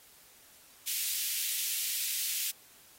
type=high-pass noise; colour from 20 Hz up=white; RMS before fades=-33 dBFS; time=0.87-2.51 s; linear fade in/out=5 ms; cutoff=2300 Hz; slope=24 dB/octave; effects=white hiss -58 dBFS RMS until 2.98 s + AAC 48 kbps